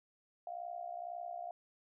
sine tone with amplitude modulation, 698.5 Hz, F5, in tune, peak -37 dBFS, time 0.47-1.51 s, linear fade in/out 2 ms, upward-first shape sine, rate 62 Hz, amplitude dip 80%, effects none

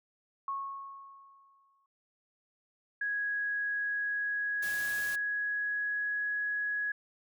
sine tone with exponential decay, 1098 Hz, C#6, 17 cents flat, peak -31 dBFS, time 0.48-1.86 s, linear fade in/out 2 ms, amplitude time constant 300 ms
sine tone with pitch glide, 1661.2 to 1674.7 Hz, G#6 to G#6, 0 to +14 cents, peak -30 dBFS, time 3.01-6.92 s, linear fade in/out 5 ms, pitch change +14 cents, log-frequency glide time 3.79-6.35 s
white noise, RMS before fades -43 dBFS, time 4.62-5.16 s, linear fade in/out 10 ms
effects none

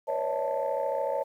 sine tone cluster, 484.3 / 550 / 584 / 643 / 883 Hz, B4 / C#5 / D5 / E5 / A5, -34 / -14 / -10 / -43 / +6 cents, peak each -35 / -29 / -35 / -33 / -32 dBFS, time 0.07-1.24 s, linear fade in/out 20 ms, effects tanh soft clip ceiling -19 dBFS + 10-bit

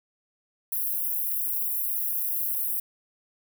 white high-pass noise, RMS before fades -28 dBFS, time 0.72-2.8 s, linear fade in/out 5 ms, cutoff 11000 Hz, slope 48 dB/octave, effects none

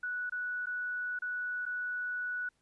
sine tone with dropouts, 1475 Hz, F#6, 6 cents flat, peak -33 dBFS, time 0.03-2.49 s, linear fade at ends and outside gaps 5 ms, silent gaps 0.297-0.321 / 0.659-0.668 / 1.19-1.22 / 1.655-1.662 s, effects pink hiss -75 dBFS RMS until 2.61 s + resampled to 24000 Hz

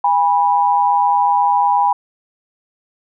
sine tone pair together, 813 / 981.3 Hz, G#5 / B5, -37 / -11 cents, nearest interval minor third, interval 326 cents, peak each -14 dBFS, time 0.04-1.93 s, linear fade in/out 5 ms, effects none

